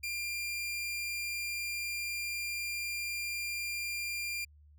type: tone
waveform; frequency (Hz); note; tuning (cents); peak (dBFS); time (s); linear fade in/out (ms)
sawtooth; 2392; D7; +31; -31; 0.03-4.45; 10
effects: added 74 Hz sine -56 dBFS peak until 4.78 s